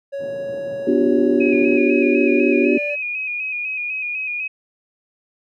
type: tone with pitch glide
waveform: triangle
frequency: 556 to 583.6 Hz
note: C#5 to D5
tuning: +5 to -11 cents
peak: -22 dBFS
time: 0.12-2.96 s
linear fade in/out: 20 ms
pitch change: +84 cents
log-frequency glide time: 2.61-2.75 s
type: band-pass noise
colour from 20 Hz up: white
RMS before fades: -38 dBFS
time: 0.18-1.8 s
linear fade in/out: 50 ms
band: 110 to 540 Hz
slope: 24 dB/octave
type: chord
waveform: sine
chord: G dominant seventh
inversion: first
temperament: equal with one note detuned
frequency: 246.9 / 293.7 / 357 / 392 Hz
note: B3 / D4 / F4 / G4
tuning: 0 / 0 / +38 / 0 cents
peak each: -19 dBFS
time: 0.87-2.78 s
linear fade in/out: 5 ms
type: tone with vibrato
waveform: sine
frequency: 2489 Hz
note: D#7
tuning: in tune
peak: -22 dBFS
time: 1.4-4.48 s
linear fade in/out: 10 ms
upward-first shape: square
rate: 4 Hz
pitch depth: 36 cents each way
effects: none